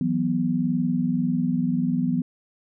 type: chord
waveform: sine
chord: E suspended second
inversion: none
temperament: equal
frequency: 164.81 / 185 / 246.9 Hz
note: E3 / F#3 / B3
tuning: 0 / 0 / 0 cents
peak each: -26 / -26 / -23 dBFS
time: 0.01-2.22 s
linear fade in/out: 2 ms
effects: none